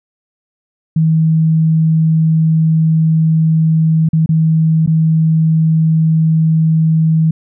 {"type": "tone with dropouts", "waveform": "sine", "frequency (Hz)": 160, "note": "D#3", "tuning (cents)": 49, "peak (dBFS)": -8, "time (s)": [0.96, 7.31], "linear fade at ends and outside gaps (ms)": 5, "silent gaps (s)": [[4.089, 4.131], [4.261, 4.29], [4.863, 4.874]], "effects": []}